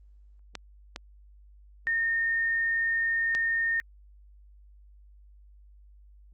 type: clicks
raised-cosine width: 0.2 ms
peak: -18 dBFS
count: 3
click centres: 0.553 / 0.961 / 3.35 s
type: tone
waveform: sine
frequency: 1831 Hz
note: A#6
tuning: 32 cents flat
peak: -24 dBFS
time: 1.87-3.8 s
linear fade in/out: 0 ms
effects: added 50 Hz sine -51 dBFS peak until 6.33 s + Opus 24 kbps